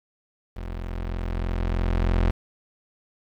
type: tone with level ramp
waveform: 30% pulse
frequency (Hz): 43.16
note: F1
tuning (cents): -20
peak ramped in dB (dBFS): -29 to -15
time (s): 0.56-2.31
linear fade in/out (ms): 10
effects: low-pass 3000 Hz 12 dB/octave + 8-bit